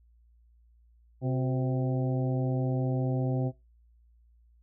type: harmonic tone with a mistuned harmonic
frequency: 130 Hz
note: C3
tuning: 11 cents flat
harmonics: 1 / 2 / 3 / 4 / 5 / 6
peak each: -27 / -33 / -37 / -39 / -41 / -43 dBFS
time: 1.21-3.52 s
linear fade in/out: 50 ms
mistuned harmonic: 3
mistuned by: -66 cents
effects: noise-tail reverb RT60 0.2 s tail -18 dB re dry + added 58 Hz sine -58 dBFS peak until 4.62 s